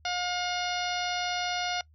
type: harmonic tone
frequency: 715 Hz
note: F5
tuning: 41 cents sharp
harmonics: 1 / 2 / 3 / 4 / 5 / 6 / 7 / 8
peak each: -32 / -35 / -37 / -38 / -39 / -40 / -40 / -41 dBFS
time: 0.05-1.81 s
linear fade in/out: 2 ms
effects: noise-tail reverb RT60 0.1 s tail -23 dB re dry + added 77 Hz sine -56 dBFS peak until 1.94 s